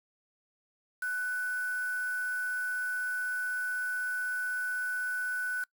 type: tone with quantisation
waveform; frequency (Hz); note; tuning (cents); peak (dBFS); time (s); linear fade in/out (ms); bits
sine; 1492; F#6; +14; -30; 1.02-5.64; 5; 7
effects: noise-tail reverb RT60 0.1 s tail -24 dB re dry